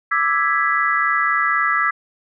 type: chord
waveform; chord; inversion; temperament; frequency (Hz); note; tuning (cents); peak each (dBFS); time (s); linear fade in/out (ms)
sine; E dominant seventh; third; equal; 1174.7 / 1318.5 / 1661.2 / 1975.5; D6 / E6 / G#6 / B6; 0 / 0 / 0 / 0; -22 / -20 / -21 / -21; 0.11-1.91; 10
effects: none